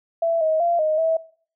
sine tone with pitch steps, 666 / 632 / 687 / 621 / 649 Hz, E5 / D#5 / F5 / D#5 / E5, +18 / +27 / -29 / -3 / -27 cents, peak -17 dBFS, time 0.22-1.17 s, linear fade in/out 5 ms, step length 190 ms, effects noise-tail reverb RT60 0.5 s tail -21 dB re dry

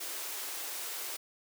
white high-pass noise, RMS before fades -39 dBFS, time 0-1.17 s, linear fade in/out 10 ms, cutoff 300 Hz, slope 48 dB/octave, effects none

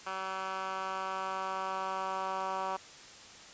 10% pulse tone with band-pass filter sweep, 190 Hz, F#3, 46 cents sharp, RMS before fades -36 dBFS, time 0.06-2.77 s, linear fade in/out 10 ms, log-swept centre 1500 to 1000 Hz, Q 1.7, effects white hiss -51 dBFS RMS until 3.53 s + resampled to 16000 Hz

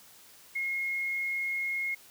sine tone, 2155 Hz, C#7, 49 cents flat, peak -29 dBFS, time 0.55-1.95 s, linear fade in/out 10 ms, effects white hiss -55 dBFS RMS until 2.1 s + high-pass 60 Hz 12 dB/octave

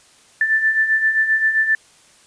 sine beating tone pair, 1760 / 1767.6 Hz, A6 / A6, 0 / +7 cents, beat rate 7.6 Hz, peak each -22 / -15 dBFS, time 0.41-1.75 s, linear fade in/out 2 ms, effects white hiss -51 dBFS RMS until 2.26 s + resampled to 22050 Hz

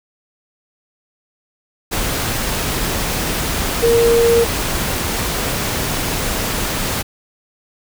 sine tone in noise, 466.2 Hz, A#4, in tune, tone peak -10 dBFS, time 3.82-4.45 s, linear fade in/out 20 ms, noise pink, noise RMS -20 dBFS, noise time 1.91-7.03 s, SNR +7 dB, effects none

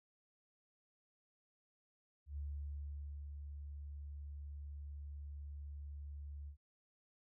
sine tone with ADSR envelope, 72.1 Hz, D2, 31 cents flat, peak -40 dBFS, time 2.26-6.57 s, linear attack 110 ms, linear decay 900 ms, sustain -5 dB, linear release 91 ms, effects none

